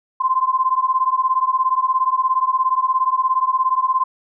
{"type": "beating tone pair", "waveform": "sine", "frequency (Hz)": [1032, 1049], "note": ["C6", "C6"], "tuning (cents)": [-24, 4], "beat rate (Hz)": 17, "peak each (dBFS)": -18, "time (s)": [0.2, 4.04], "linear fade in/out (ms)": 10, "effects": []}